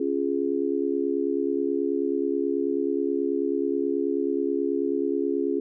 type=chord; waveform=sine; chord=Db major; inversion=none; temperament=just; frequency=277.2 / 346.5 / 415.8 Hz; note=Db4 / F4 / Ab4; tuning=0 / -14 / +2 cents; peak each=-27 dBFS; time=0-5.6 s; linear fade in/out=5 ms; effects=none